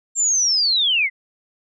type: linear sweep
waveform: sine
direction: down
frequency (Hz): 7459 to 1978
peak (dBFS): -15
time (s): 0.15-1.1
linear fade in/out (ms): 50
effects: none

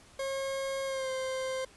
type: tone with pitch glide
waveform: 40% pulse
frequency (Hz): 541 to 522.9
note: C#5 to C5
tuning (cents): -42 to -1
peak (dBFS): -31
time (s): 0.19-1.65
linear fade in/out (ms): 5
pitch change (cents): -59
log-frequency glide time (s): 0.85-1.1
effects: pink hiss -57 dBFS RMS until 1.76 s + resampled to 24000 Hz

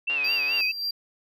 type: tone with vibrato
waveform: sine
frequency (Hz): 2637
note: E7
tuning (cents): 0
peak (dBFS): -23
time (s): 0.07-0.72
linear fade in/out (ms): 10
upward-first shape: sine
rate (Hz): 4.7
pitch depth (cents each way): 95
type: click train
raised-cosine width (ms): 0.3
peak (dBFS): -22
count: 74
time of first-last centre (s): 0.1-0.607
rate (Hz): 144
type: tone with tremolo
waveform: triangle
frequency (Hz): 4727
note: D8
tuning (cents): +10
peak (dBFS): -24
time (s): 0.24-0.91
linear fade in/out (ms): 5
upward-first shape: sine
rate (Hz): 3.5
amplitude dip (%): 60
effects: high-pass 300 Hz 12 dB/octave

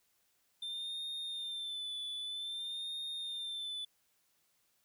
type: tone with vibrato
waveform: triangle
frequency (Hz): 3571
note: A7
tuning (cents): +25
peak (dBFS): -37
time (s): 0.62-3.85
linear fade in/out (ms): 5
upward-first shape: sine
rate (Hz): 0.52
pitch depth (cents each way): 51
effects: white hiss -75 dBFS RMS until 4.84 s

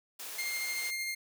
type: noise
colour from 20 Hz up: white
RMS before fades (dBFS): -42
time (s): 0.19-0.91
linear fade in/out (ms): 10
type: tone with tremolo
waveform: sawtooth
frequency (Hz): 2117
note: C7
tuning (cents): +20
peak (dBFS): -29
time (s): 0.38-1.15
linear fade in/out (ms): 10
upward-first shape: sine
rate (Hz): 13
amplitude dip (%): 25
effects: high-pass 400 Hz 12 dB/octave

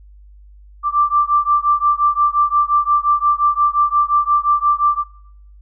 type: beating tone pair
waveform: sine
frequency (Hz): 1174 / 1179.7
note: D6 / D6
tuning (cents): -1 / +7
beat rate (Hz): 5.7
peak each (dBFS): -15 / -16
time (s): 0.83-5.04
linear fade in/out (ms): 50
effects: noise-tail reverb RT60 0.7 s tail -21 dB re dry + added 50 Hz sine -40 dBFS peak until 5.61 s

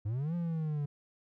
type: linear two-way sweep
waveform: triangle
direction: up then down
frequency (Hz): 98 to 174.61 to 142.5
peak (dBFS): -29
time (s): 0.05-0.86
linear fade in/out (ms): 10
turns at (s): 0.35
effects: none

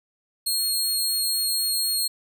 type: tone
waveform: 20% pulse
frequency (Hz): 4276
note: C8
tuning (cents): +37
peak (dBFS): -16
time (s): 0.46-2.08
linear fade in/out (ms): 10
effects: none

